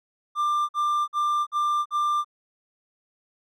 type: tone bursts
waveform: triangle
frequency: 1189 Hz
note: D6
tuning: 21 cents sharp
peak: -19 dBFS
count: 5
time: 0.35-2.246 s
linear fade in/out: 50 ms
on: 340 ms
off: 49 ms
effects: none